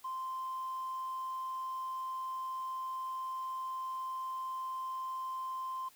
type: tone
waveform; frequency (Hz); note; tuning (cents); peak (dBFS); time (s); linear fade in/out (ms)
triangle; 1042; C6; -7; -33; 0.04-5.89; 10
effects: tanh soft clip ceiling -33 dBFS + white hiss -62 dBFS RMS until 5.95 s